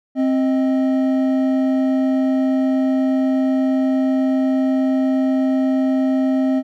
triangle tone pair together, 263.7 / 628 Hz, C4 / D#5, +14 / +16 cents, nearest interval octave + minor third, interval 1502 cents, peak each -13 / -22 dBFS, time 0.15-6.63 s, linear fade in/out 50 ms, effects none

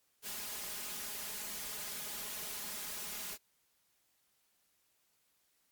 white noise with comb filter, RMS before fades -42 dBFS, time 0.22-3.38 s, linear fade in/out 50 ms, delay 4.8 ms, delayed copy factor +0.9, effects white hiss -75 dBFS RMS until 5.71 s + MP3 96 kbps

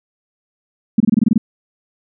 sine tone bursts, 219.8 Hz, A3, 2 cents flat, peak -7 dBFS, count 9, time 0.98-1.379 s, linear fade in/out 5 ms, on 23 ms, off 24 ms, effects none

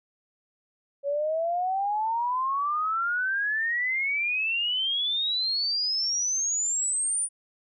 sine exponential sweep, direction up, 554.4 to 9520 Hz, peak -24 dBFS, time 1.03-7.29 s, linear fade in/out 50 ms, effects none

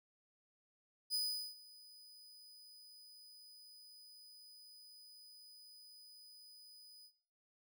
40% pulse tone with ADSR envelope, 4978 Hz, D#8, in tune, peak -32 dBFS, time 1.1-7.12 s, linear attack 44 ms, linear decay 400 ms, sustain -23 dB, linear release 70 ms, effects noise-tail reverb RT60 0.6 s tail -18 dB re dry

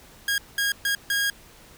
sawtooth tone bursts at uneven times, 1633 Hz, G#6, 30 cents flat, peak -18 dBFS, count 4, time 0.28-0.38 / 0.58-0.72 / 0.85-0.95 / 1.1-1.3 s, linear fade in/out 2 ms, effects pink hiss -50 dBFS RMS until 1.77 s

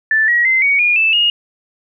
sine tone with pitch steps, 1760 / 1908.2 / 2069 / 2243 / 2432 / 2637 / 2859 Hz, A6 / A#6 / C7 / C#7 / D#7 / E7 / F7, 0 / +40 / -20 / +20 / -40 / 0 / +40 cents, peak -10 dBFS, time 0.11-1.3 s, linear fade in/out 2 ms, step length 170 ms, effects none

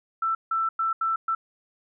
sine tone bursts at uneven times, 1331 Hz, E6, 16 cents sharp, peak -22 dBFS, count 5, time 0.22-0.35 / 0.51-0.69 / 0.79-0.93 / 1.01-1.16 / 1.28-1.35 s, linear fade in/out 5 ms, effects none

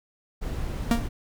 brown noise, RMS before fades -30 dBFS, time 0.41-1.09 s, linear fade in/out 20 ms
45% pulse tone with exponential decay, 233.1 Hz, A#3, in tune, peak -16 dBFS, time 0.91-1.09 s, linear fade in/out 2 ms, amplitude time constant 38 ms
effects none

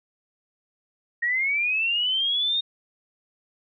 sine linear sweep, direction up, 1862 to 3710 Hz, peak -21 dBFS, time 1.22-2.61 s, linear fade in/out 10 ms, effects none

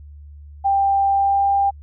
sine tone with pitch glide, 790 to 795.5 Hz, G5 to G5, +13 to +25 cents, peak -14 dBFS, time 0.64-1.71 s, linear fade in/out 20 ms, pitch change +12 cents, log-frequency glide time 1.1-1.46 s, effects added 73 Hz sine -37 dBFS peak until 1.82 s

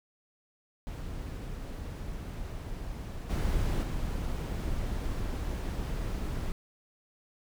brown noise with level steps, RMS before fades -38 / -29 / -33 dBFS, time 0.87-6.52 s, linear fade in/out 0 ms, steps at 3.29 / 3.82 s, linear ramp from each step 20 ms, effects none

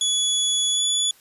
25% pulse tone with pitch glide, 3400 to 3434 Hz, G#7 to A7, +40 to -43 cents, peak -15 dBFS, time 0.01-1.11 s, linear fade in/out 2 ms, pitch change +17 cents, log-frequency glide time 0.71-0.83 s, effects white hiss -54 dBFS RMS until 1.2 s + resampled to 32000 Hz

